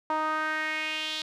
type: tone with band-pass filter sweep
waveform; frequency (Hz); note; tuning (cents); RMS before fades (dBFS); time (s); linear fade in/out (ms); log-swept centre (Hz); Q
sawtooth; 311.1; D#4; 0; -30; 0.1-1.22; 2; 980 to 3800; 3.4
effects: none